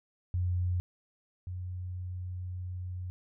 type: tone pair in turn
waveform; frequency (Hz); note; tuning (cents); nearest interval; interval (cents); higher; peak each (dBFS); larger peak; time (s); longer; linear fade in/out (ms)
sine; 89.6 / 90.69; F2 / F#2; +45 / -34; unison; 21; second; -27 / -35; first; 0.34-0.8 / 1.47-3.1; second; 0
effects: none